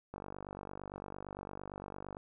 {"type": "click train", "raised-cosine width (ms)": 1, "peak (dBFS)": -29, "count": 100, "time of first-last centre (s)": [0.14, 2.169], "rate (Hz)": 48.8, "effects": []}